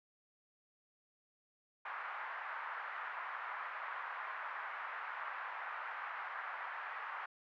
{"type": "band-pass noise", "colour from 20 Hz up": "pink", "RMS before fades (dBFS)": -44, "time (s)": [1.85, 7.26], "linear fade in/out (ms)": 5, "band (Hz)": [940, 1800], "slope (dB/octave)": 24, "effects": []}